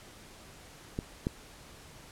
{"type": "clicks", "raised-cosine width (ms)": 3, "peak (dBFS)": [-19, -16], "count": 2, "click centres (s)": [0.989, 1.269], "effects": ["pink hiss -52 dBFS RMS until 2.11 s", "low-pass 11000 Hz 12 dB/octave"]}